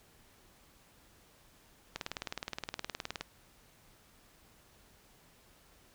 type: click train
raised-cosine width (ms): 0.2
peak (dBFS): -19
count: 25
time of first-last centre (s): 1.96-3.21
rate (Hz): 19.2
effects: pink hiss -63 dBFS RMS until 5.94 s